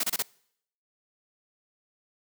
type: noise bursts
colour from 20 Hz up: white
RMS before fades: -27 dBFS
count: 4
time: 0-0.224 s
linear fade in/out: 5 ms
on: 35 ms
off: 28 ms
effects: noise-tail reverb RT60 0.7 s tail -25 dB re dry + high-pass 150 Hz 12 dB/octave